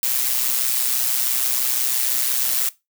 blue noise with amplitude modulation, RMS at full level -18 dBFS, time 0.03-2.69 s, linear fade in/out 2 ms, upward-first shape sine, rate 126 Hz, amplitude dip 60%, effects noise-tail reverb RT60 0.2 s tail -18 dB re dry

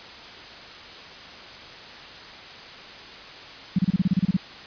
sine tone bursts, 185 Hz, F#3, in tune, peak -16 dBFS, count 11, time 3.76-4.368 s, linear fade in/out 5 ms, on 28 ms, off 30 ms, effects white hiss -41 dBFS RMS until 4.66 s + resampled to 11025 Hz

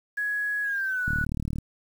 sine tone with pitch glide, 1674 to 1474.2 Hz, G#6 to F#6, +13 to -7 cents, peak -25 dBFS, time 0.17-1.25 s, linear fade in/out 10 ms, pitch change -220 cents, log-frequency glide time 0.63-1.04 s
click train, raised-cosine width 5 ms, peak -18 dBFS, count 20, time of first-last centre 1.08-1.585 s, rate 37.6 Hz
effects 8-bit

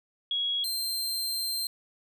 sine / sawtooth tone pair in turn, 3322 / 4152 Hz, G#7 / C8, 0 / -14 cents, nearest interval major third, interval 386 cents, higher second, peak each -26 dBFS, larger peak neither, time 0.31-0.64 / 0.64-1.67 s, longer second, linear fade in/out 2 ms, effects none

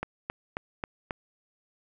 click train, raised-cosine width 0.5 ms, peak -16 dBFS, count 5, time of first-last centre 0.03-1.108 s, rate 3.71 Hz, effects none

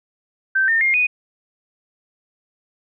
sine tone with pitch steps, 1554 / 1816.3 / 2123 / 2481 Hz, G6 / A#6 / C7 / D#7, -16 / -45 / +25 / -6 cents, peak -14 dBFS, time 0.55-1.07 s, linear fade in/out 10 ms, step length 130 ms, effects none

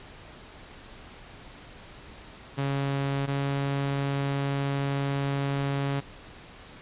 sawtooth tone pair in turn, 138.59 / 139.32 Hz, C#3 / C#3, 0 / +9 cents, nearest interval unison, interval 9 cents, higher second, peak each -22 dBFS, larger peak neither, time 2.57-3.27 / 3.27-6.01 s, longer second, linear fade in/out 20 ms, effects pink hiss -47 dBFS RMS until 6.81 s + resampled to 8000 Hz

